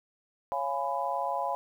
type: chord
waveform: sine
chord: C# dominant seventh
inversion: none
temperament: just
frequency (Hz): 554.4 / 693 / 831.5 / 997.9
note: C#5 / E#5 / G#5 / B5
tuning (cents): 0 / -14 / +2 / +18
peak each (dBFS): -35 / -34 / -33 / -33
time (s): 0.52-1.55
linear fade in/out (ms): 0
effects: 10-bit